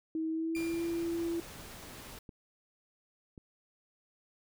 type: tone with pitch glide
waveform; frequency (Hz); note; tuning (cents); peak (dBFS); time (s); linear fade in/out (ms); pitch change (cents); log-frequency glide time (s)
sine; 320 to 336.7; D#4 to E4; +49 to +37; -31; 0.15-1.4; 2; +88; 0.3-0.81
type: tone with exponential decay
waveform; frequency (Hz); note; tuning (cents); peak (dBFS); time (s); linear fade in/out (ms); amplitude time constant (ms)
40% pulse; 2390; D7; +30; -39; 0.55-1.47; 1; 200
type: noise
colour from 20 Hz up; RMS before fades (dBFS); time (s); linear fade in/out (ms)
pink; -48; 0.56-2.19; 5
type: clicks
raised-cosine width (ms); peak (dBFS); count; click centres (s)
3; -35 / -36; 2; 2.292 / 3.378
effects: none